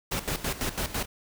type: noise with tremolo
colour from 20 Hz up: pink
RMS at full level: -29 dBFS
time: 0.11-1.06 s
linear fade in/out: 10 ms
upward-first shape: square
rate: 6 Hz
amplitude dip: 75%
effects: none